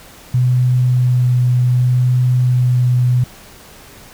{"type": "tone with vibrato", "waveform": "sine", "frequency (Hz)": 124.9, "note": "B2", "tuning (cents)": 20, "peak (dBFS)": -10, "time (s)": [0.34, 3.24], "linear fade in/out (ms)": 5, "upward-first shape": "sine", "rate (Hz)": 0.66, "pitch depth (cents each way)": 10, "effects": ["pink hiss -40 dBFS RMS until 4.13 s"]}